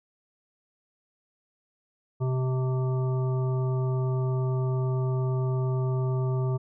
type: harmonic tone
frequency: 129.2 Hz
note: C3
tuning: 21 cents flat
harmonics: 1 / 3 / 5 / 7 / 9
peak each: -24 / -33 / -40 / -43 / -43 dBFS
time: 2.2-6.58 s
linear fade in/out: 20 ms
effects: none